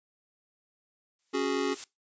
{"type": "noise with exponential growth", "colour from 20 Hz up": "blue", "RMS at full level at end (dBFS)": -34, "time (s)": [1.19, 1.84], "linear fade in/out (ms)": 2, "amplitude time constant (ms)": 140}
{"type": "chord", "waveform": "square", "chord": "C# suspended fourth", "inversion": "none", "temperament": "just", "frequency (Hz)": [277.2, 369.6, 415.8], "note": ["C#4", "F#4", "G#4"], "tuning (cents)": [0, -2, 2], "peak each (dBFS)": -32, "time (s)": [1.33, 1.75], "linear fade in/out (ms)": 20}
{"effects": ["noise-tail reverb RT60 0.2 s tail -21 dB re dry", "resampled to 16000 Hz"]}